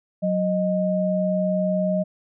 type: tone pair together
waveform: sine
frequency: 185 / 620.5 Hz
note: F#3 / D#5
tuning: 0 / -5 cents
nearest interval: octave + major sixth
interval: 2095 cents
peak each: -22 dBFS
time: 0.22-2.04 s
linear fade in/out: 20 ms
effects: none